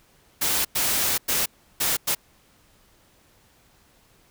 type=noise bursts at uneven times; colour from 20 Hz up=white; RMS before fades=-23 dBFS; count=5; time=0.41-0.65 / 0.75-1.18 / 1.28-1.46 / 1.8-1.97 / 2.07-2.15 s; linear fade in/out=10 ms; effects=pink hiss -59 dBFS RMS until 4.3 s